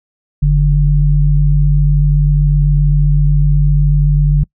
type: tone pair together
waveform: sine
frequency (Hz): 46.32 / 146.83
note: F#1 / D3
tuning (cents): +3 / 0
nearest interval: octave + minor sixth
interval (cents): 1997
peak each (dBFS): -10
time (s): 0.42-4.44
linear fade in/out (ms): 10
effects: noise-tail reverb RT60 0.1 s tail -26 dB re dry